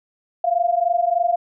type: tone pair together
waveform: sine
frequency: 682.7 / 706 Hz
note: F5 / F5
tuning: -40 / +19 cents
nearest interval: minor second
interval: 59 cents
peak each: -19 dBFS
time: 0.44-1.36 s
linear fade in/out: 5 ms
effects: none